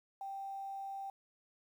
sine tone, 784 Hz, G5, in tune, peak -40 dBFS, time 0.21-1.1 s, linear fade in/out 2 ms, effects 11-bit

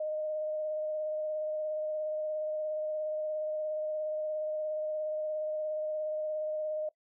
sine tone with vibrato, 616 Hz, D#5, 17 cents flat, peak -31 dBFS, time 0-6.89 s, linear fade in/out 5 ms, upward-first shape square, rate 17 Hz, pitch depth 10 cents each way, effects noise-tail reverb RT60 0.1 s tail -20 dB re dry

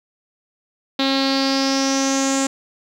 sawtooth tone with low-pass filter sweep, 270.5 Hz, C#4, 42 cents flat, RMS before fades -19 dBFS, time 0.99-2.47 s, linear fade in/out 5 ms, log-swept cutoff 3900 to 7400 Hz, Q 6, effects 8-bit

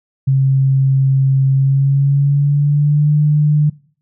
sine tone with pitch glide, 134.7 to 149.46 Hz, C#3 to D3, -49 to +31 cents, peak -9 dBFS, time 0.27-3.7 s, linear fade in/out 10 ms, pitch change +180 cents, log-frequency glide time 1.52-3.13 s, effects noise-tail reverb RT60 0.5 s tail -22 dB re dry

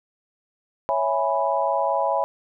sine chord, C# minor seventh, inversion none, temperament equal, 554.4 / 659.3 / 830.6 / 987.8 Hz, C#5 / E5 / G#5 / B5, 0 / 0 / 0 / 0 cents, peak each -25 dBFS, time 0.89-2.24 s, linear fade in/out 0 ms, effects none

